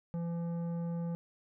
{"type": "tone with tanh clipping", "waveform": "sine", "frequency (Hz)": 169.6, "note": "E3", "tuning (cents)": 50, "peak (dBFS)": -35, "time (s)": [0.14, 1.15], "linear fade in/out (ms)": 0, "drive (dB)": 11, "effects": []}